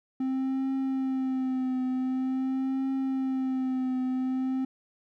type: tone with vibrato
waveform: triangle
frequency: 261.6 Hz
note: C4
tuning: in tune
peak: -24 dBFS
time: 0.2-4.65 s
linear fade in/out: 5 ms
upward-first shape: triangle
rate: 0.46 Hz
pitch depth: 39 cents each way
effects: none